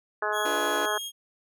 harmonic tone, 211.2 Hz, G#3, 29 cents sharp, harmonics 2 / 3 / 4 / 5 / 6 / 7 / 8, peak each -33 / -33 / -33 / -33 / -33 / -33 / -33 dBFS, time 0.22-0.98 s, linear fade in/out 5 ms
sawtooth tone with pitch glide, 3322 to 3257 Hz, G#7 to G#7, 0 to -34 cents, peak -30 dBFS, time 0.32-1.12 s, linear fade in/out 50 ms, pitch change -34 cents, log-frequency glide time 0.73-0.92 s
30% pulse chord, B diminished, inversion first, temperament equal, 293.7 / 349.2 / 493.9 Hz, D4 / F4 / B4, 0 / 0 / 0 cents, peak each -33 dBFS, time 0.45-0.86 s, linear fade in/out 5 ms
effects none

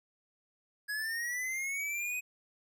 square linear sweep, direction up, 1661.2 to 2522 Hz, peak -34 dBFS, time 0.88-2.21 s, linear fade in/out 20 ms, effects none

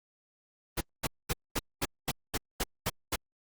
pink noise bursts, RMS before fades -30 dBFS, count 10, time 0.77-3.16 s, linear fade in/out 10 ms, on 41 ms, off 220 ms, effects Opus 32 kbps

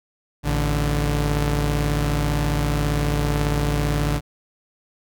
sawtooth tone pair together, 54.8 / 146.3 Hz, A1 / D3, -6 / -6 cents, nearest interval octave + perfect fourth, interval 1700 cents, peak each -18 dBFS, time 0.43-4.21 s, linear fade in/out 50 ms, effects none

